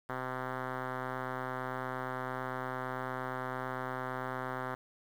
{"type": "tone with low-pass filter", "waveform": "5% pulse", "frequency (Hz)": 128.8, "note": "C3", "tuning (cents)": -27, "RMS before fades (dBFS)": -38, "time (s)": [0.09, 4.75], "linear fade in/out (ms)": 5, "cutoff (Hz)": 1600, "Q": 1.4, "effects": ["9-bit"]}